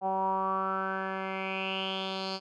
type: tone with low-pass filter sweep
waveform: 10% pulse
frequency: 190.9 Hz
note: G3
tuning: 46 cents flat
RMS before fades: -32 dBFS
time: 0.01-2.4 s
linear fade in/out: 50 ms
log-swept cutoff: 790 to 4600 Hz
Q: 6.5
effects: none